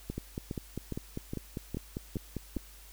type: two click trains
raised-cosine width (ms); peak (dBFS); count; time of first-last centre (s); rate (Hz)
3; -22 / -22; 7 / 13; 0.1-2.569 / 0.18-2.566; 2.43 / 5.03
effects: added 50 Hz sine -52 dBFS peak until 2.92 s + white hiss -55 dBFS RMS until 2.92 s